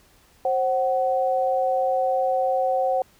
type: tone pair together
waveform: sine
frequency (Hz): 530 / 749.5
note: C5 / F#5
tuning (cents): +22 / +22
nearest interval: tritone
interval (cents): 600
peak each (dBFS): -22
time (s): 0.45-3.02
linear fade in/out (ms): 2
effects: pink hiss -57 dBFS RMS until 3.19 s